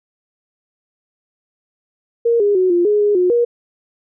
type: tone with pitch steps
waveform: sine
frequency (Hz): 467.3 / 409 / 370.2 / 348.8 / 417.2 / 413.5 / 360.9 / 475.9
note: A#4 / G#4 / F#4 / F4 / G#4 / G#4 / F#4 / A#4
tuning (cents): +4 / -26 / +1 / -2 / +8 / -8 / -43 / +36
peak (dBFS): -11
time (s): 2.25-3.45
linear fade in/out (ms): 10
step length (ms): 150
effects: none